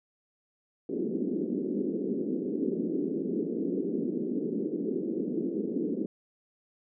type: band-pass noise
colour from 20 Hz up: white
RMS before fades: -31 dBFS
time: 0.89-6.06 s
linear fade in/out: 2 ms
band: 190 to 410 Hz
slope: 48 dB/octave
effects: none